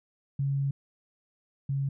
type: tone pair in turn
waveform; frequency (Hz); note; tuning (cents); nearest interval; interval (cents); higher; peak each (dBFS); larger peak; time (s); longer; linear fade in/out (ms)
sine; 138.59 / 137.89; C#3 / C#3; 0 / -9; unison; 9; first; -25 / -26; first; 0.39-0.71 / 1.69-1.89; first; 5
effects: none